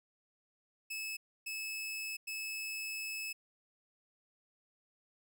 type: tone bursts at uneven times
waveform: sawtooth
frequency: 2600 Hz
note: E7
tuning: 24 cents flat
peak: -35 dBFS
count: 3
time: 0.9-1.17 / 1.46-2.17 / 2.27-3.33 s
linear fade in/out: 10 ms
effects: none